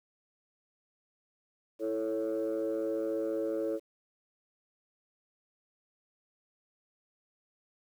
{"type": "chord", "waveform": "sine", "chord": "A major", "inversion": "second", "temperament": "equal", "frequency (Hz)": [329.6, 440, 554.4], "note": ["E4", "A4", "C#5"], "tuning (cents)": [0, 0, 0], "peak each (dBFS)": -33, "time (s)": [1.79, 3.8], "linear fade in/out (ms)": 50, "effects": ["tanh soft clip ceiling -25 dBFS", "10-bit"]}